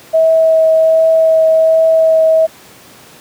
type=tone with vibrato; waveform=sine; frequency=644 Hz; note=E5; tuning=41 cents flat; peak=-6 dBFS; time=0.13-2.47 s; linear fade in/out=20 ms; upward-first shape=triangle; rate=1.3 Hz; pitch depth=10 cents each way; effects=pink hiss -39 dBFS RMS until 3.2 s + high-pass 150 Hz 12 dB/octave